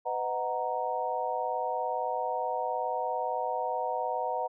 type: chord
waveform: sine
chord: B major seventh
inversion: none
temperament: equal with one note detuned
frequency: 503.1 / 622.3 / 740 / 932.3 Hz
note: B4 / D#5 / F#5 / A#5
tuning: +32 / 0 / 0 / 0 cents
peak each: -35 / -36 / -33 / -33 dBFS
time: 0.05-4.48 s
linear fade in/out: 20 ms
effects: none